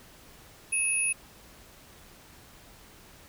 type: tone pair together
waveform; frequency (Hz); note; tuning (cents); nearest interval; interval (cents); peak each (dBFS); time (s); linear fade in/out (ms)
sine; 2583 / 10395; E7 / E9; -36 / -25; 2 octaves; 2411; -29 / -26; 0.72-1.13; 10
effects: pink hiss -53 dBFS RMS until 3.28 s